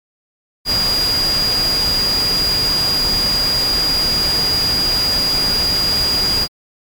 sine tone in noise, 4851 Hz, D#8, 45 cents flat, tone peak -14 dBFS, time 0.65-6.48 s, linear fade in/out 50 ms, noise pink, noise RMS -23 dBFS, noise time 0.65-6.48 s, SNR +6 dB, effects MP3 96 kbps

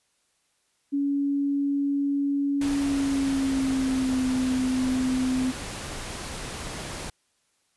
sine tone with pitch glide, 281.7 to 256.8 Hz, C#4 to C4, +28 to -32 cents, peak -22 dBFS, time 0.92-5.52 s, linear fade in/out 20 ms, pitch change -160 cents, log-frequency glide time 2.73-4.25 s
pink noise, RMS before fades -35 dBFS, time 2.61-7.1 s, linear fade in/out 5 ms
effects white hiss -70 dBFS RMS until 7.76 s + resampled to 24000 Hz

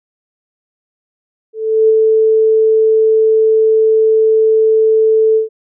sine tone with ADSR envelope, 440 Hz, A4, in tune, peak -5 dBFS, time 1.53-5.49 s, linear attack 360 ms, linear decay 26 ms, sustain -2 dB, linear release 130 ms, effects none

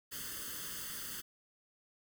white noise with comb filter, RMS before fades -43 dBFS, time 0.11-1.22 s, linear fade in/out 20 ms, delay 0.63 ms, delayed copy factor +0.85, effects none

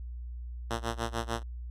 5% pulse tone with tremolo, 115.5 Hz, A#2, 16 cents flat, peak -18 dBFS, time 0.7-1.43 s, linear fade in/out 10 ms, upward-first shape sine, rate 6.7 Hz, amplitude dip 95%, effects added 60 Hz sine -37 dBFS peak until 1.7 s + low-pass 10000 Hz 12 dB/octave

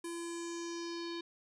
square tone with low-pass filter sweep, 339.3 Hz, F4, 50 cents flat, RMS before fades -41 dBFS, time 0.04-1.21 s, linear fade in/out 5 ms, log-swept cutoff 10000 to 4000 Hz, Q 4.2, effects none

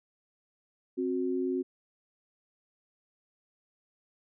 sine tone pair together, 264.6 / 366.2 Hz, C4 / F#4, +20 / -18 cents, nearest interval tritone, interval 562 cents, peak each -31 / -30 dBFS, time 0.97-1.63 s, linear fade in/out 20 ms, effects none

